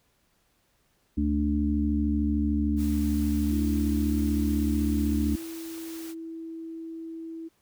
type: harmonic tone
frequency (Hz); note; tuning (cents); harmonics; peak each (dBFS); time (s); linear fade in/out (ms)
73.42; D2; 0; 1 / 3 / 4; -27 / -27 / -27; 1.17-5.36; 10
type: band-stop noise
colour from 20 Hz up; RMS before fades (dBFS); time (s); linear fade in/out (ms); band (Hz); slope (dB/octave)
white; -45; 2.76-6.15; 50; 150 to 280; 96
type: tone with pitch glide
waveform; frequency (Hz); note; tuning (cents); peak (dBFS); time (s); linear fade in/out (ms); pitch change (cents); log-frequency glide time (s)
sine; 329.6 to 326.9; E4 to E4; 0 to -14; -35; 3.5-7.49; 20; -14; 4.89-6.26
effects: pink hiss -69 dBFS RMS until 7.61 s